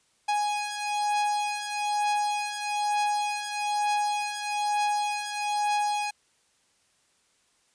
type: beating tone pair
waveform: 45% pulse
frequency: 830.6 / 831.7 Hz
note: G#5 / G#5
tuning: 0 / +2 cents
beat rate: 1.1 Hz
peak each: -27 / -31 dBFS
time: 0.28-6.11 s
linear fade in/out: 10 ms
effects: white hiss -67 dBFS RMS until 7.74 s + resampled to 22050 Hz